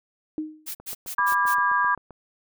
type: tone with exponential decay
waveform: sine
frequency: 309.6 Hz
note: D#4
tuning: 9 cents flat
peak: -23 dBFS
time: 0.38-0.69 s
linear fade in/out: 1 ms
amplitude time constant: 67 ms
type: noise bursts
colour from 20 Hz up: blue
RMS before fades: -33 dBFS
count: 5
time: 0.66-1.55 s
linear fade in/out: 20 ms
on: 90 ms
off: 110 ms
type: click train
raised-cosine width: 1 ms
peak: -29 dBFS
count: 11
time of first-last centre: 0.8-2.107 s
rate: 7.65 Hz
type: chord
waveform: sine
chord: G# diminished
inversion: first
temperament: equal with one note detuned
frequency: 987.8 / 1174.7 / 1624.2 Hz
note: B5 / D6 / G#6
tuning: 0 / 0 / -39 cents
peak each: -23 / -24 / -23 dBFS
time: 1.18-1.95 s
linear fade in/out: 5 ms
effects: none